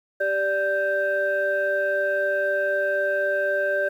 sine tone cluster, 393.1 / 585 / 1567 Hz, G4 / D5 / G6, +5 / -7 / -1 cents, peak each -30 / -22 / -24 dBFS, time 0.2-3.89 s, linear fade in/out 10 ms, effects tanh soft clip ceiling -13 dBFS + 9-bit

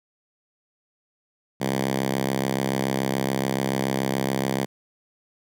5% pulse tone with high-pass filter, 67 Hz, C2, 42 cents sharp, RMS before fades -25 dBFS, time 1.6-4.66 s, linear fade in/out 20 ms, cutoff 160 Hz, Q 1.8, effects none

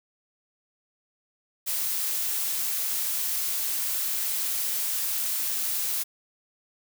blue noise, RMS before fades -28 dBFS, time 1.66-6.04 s, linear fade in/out 20 ms, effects none

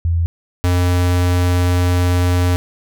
sine / square tone pair in turn, 84.1 / 89.1 Hz, E2 / F2, +35 / +35 cents, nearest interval minor second, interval 100 cents, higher second, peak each -13 dBFS, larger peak neither, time 0.05-0.26 / 0.64-2.56 s, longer second, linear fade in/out 0 ms, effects none

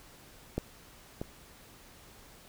clicks, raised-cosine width 2 ms, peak -17 / -22 dBFS, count 2, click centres 0.58 / 1.215 s, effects pink hiss -55 dBFS RMS until 2.48 s

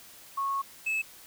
sine / triangle tone pair in turn, 1100 / 2602 Hz, C#6 / E7, -14 / -23 cents, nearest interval octave + minor third, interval 1491 cents, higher second, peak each -27 / -25 dBFS, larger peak second, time 0.37-0.62 / 0.86-1.02 s, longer first, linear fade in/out 10 ms, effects white hiss -51 dBFS RMS until 1.26 s

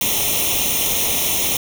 white noise with comb filter, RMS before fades -19 dBFS, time 0.01-1.57 s, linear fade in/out 2 ms, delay 0.32 ms, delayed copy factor +0.85, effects none

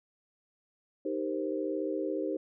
sine chord, C minor seventh, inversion first, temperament equal, 311.1 / 392 / 466.2 / 523.3 Hz, Eb4 / G4 / Bb4 / C5, 0 / 0 / 0 / 0 cents, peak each -34 / -35 / -39 / -36 dBFS, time 1.05-2.37 s, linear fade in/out 5 ms, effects none

